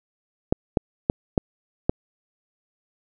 clicks, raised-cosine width 2 ms, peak -4 dBFS, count 5, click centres 0.525 / 0.772 / 1.099 / 1.378 / 1.895 s, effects none

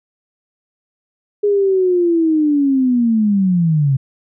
sine linear sweep, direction down, 415.3 to 130.81 Hz, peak -11 dBFS, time 1.43-3.97 s, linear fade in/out 10 ms, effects none

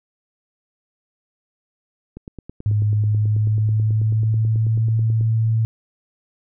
click train, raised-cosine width 3 ms, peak -21 dBFS, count 29, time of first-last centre 2.17-5.21 s, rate 9.21 Hz
sine tone with pitch glide, 105.1 to 111.99 Hz, G#2 to A2, +21 to +31 cents, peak -15 dBFS, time 2.66-5.65 s, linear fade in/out 0 ms, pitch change +110 cents, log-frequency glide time 2.85-4.83 s
effects none

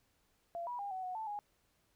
sine tone with pitch steps, 684 / 973 / 806 / 750 / 735 / 880 / 826 Hz, F5 / B5 / G5 / F#5 / F#5 / A5 / G#5, -36 / -26 / +48 / +23 / -12 / 0 / -10 cents, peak -38 dBFS, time 0.55-1.39 s, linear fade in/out 0 ms, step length 120 ms, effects pink hiss -75 dBFS RMS until 1.95 s

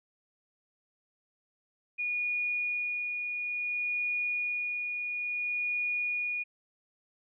sine tone with tremolo, 2448 Hz, D#7, 29 cents flat, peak -28 dBFS, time 1.98-6.44 s, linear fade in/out 20 ms, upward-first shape sine, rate 0.58 Hz, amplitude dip 35%, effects none

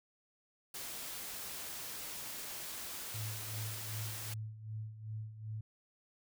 white noise, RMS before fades -44 dBFS, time 0.74-4.34 s, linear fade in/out 5 ms
sine tone with tremolo, 108.8 Hz, A2, 19 cents flat, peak -38 dBFS, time 3.14-5.61 s, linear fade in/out 5 ms, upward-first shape sine, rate 2.6 Hz, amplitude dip 70%
effects none

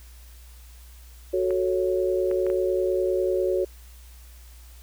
sine chord, F# minor, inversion none, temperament equal, 370 / 440 / 554.4 Hz, F#4 / A4 / C#5, 0 / 0 / 0 cents, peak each -23 / -29 / -26 dBFS, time 1.33-3.65 s, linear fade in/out 10 ms
clicks, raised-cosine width 0.5 ms, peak -24 dBFS, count 4, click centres 1.507 / 2.313 / 2.466 / 2.501 s
effects added 60 Hz sine -44 dBFS peak until 4.82 s + white hiss -54 dBFS RMS until 4.82 s

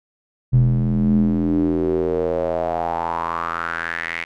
square tone with band-pass filter sweep, 41.83 Hz, E1, 26 cents sharp, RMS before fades -20 dBFS, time 0.52-4.25 s, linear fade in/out 20 ms, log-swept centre 130 to 2200 Hz, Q 5.4, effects none

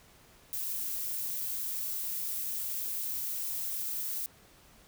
violet noise, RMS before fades -35 dBFS, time 0.53-4.26 s, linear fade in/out 0 ms, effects pink hiss -59 dBFS RMS until 4.87 s

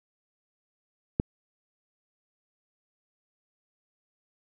click, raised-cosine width 3 ms, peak -10 dBFS, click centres 1.199 s, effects none

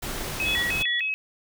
pink noise, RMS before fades -32 dBFS, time 0.02-0.83 s, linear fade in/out 10 ms
sine tone with vibrato, 2217 Hz, C#7, in tune, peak -24 dBFS, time 0.4-1.14 s, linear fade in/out 0 ms, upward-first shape square, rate 3.3 Hz, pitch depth 250 cents each way
sine tone with tremolo, 3400 Hz, G#7, 40 cents sharp, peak -26 dBFS, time 0.44-1.1 s, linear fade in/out 50 ms, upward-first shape square, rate 2.7 Hz, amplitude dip 75%
effects none

